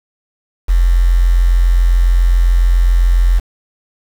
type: tone with quantisation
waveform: sine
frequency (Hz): 43.65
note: F1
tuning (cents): 0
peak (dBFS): -7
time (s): 0.68-3.4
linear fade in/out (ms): 20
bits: 5
effects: none